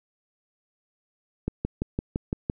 click train, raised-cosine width 3 ms, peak -13 dBFS, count 7, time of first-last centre 1.48-2.499 s, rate 5.89 Hz, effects none

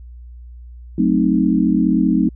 sine chord, F# diminished seventh, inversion none, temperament equal, 185 / 220 / 261.6 / 311.1 Hz, F#3 / A3 / C4 / Eb4, 0 / 0 / 0 / 0 cents, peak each -18 dBFS, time 0.98-2.29 s, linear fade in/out 5 ms, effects added 60 Hz sine -34 dBFS peak until 2.35 s

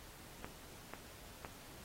clicks, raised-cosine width 0.5 ms, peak -29 dBFS, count 3, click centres 0.445 / 0.936 / 1.448 s, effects pink hiss -56 dBFS RMS until 1.84 s + AAC 48 kbps

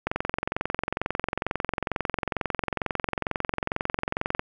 click train, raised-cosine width 0.5 ms, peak -10 dBFS, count 97, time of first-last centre 0.07-4.394 s, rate 22.2 Hz, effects none

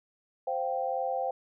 sine chord, C suspended fourth, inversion none, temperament equal with one note detuned, 523.3 / 698.5 / 780.8 Hz, C5 / F5 / G5, 0 / 0 / -7 cents, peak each -32 / -34 / -32 dBFS, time 0.47-1.31 s, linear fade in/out 5 ms, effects none

